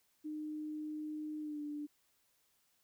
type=tone with pitch glide; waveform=sine; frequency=305.2 to 295.1 Hz; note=D#4 to D4; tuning=-33 to +8 cents; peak=-39 dBFS; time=0.24-1.87 s; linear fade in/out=20 ms; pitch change=-59 cents; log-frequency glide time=1.4-1.61 s; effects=white hiss -75 dBFS RMS until 2.83 s